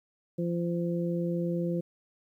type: harmonic tone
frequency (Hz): 171.9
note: F3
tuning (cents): -27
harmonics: 1 / 2 / 3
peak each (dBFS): -29 / -33 / -35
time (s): 0.38-1.81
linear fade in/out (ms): 10
effects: 11-bit